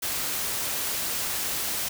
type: noise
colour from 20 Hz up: white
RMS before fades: -29 dBFS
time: 0.02-1.89 s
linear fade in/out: 10 ms
effects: none